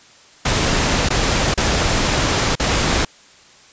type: noise with dropouts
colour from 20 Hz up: pink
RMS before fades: -17 dBFS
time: 0.45-3.05 s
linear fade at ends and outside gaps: 5 ms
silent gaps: 1.089-1.103 / 1.541-1.575 / 2.554-2.597 s
effects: white hiss -47 dBFS RMS until 3.72 s + resampled to 16000 Hz